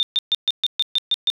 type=tone bursts; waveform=sine; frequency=3616 Hz; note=A7; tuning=47 cents sharp; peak=-15 dBFS; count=9; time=0-1.301 s; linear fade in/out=0 ms; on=29 ms; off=130 ms; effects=none